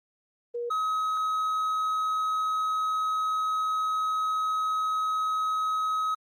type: tone pair in turn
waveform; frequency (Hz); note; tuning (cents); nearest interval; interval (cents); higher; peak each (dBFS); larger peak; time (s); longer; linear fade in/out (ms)
sine / triangle; 476.8 / 1272.9; A#4 / D#6; +39 / +39; octave + perfect fourth; 1700; second; -29 / -23; second; 0.54-0.7 / 0.7-6.15; second; 10
effects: Opus 24 kbps